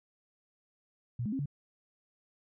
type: tone with pitch steps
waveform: sine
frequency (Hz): 120.5 / 211.1 / 268.4 / 142.8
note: B2 / G#3 / C4 / D3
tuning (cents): -42 / +29 / +44 / -48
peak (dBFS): -31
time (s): 1.19-1.458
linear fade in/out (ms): 5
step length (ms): 67
effects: none